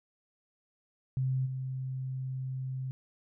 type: tone with level steps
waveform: sine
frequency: 130.81 Hz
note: C3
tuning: in tune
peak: -27 / -33 dBFS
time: 1.17-2.91 s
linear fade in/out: 0 ms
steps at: 1.45 s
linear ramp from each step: 20 ms
effects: none